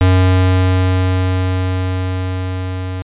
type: tone with level ramp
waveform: square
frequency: 92.5 Hz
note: F#2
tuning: in tune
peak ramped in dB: -8 to -21 dBFS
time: 0.01-3.02 s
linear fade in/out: 0 ms
effects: resampled to 8000 Hz